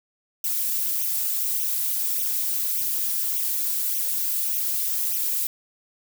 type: noise with flanger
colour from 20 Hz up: violet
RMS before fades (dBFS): -25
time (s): 0.44-5.47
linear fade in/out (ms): 2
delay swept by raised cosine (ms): 0.32 to 5.02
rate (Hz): 1.7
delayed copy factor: +0.9
effects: none